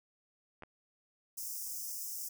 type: clicks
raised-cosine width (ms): 0.5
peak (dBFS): -33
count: 2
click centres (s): 0.623 / 0.635
type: high-pass noise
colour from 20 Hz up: white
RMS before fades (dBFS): -41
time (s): 1.37-2.29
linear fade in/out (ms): 10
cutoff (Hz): 5100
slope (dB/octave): 96
effects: none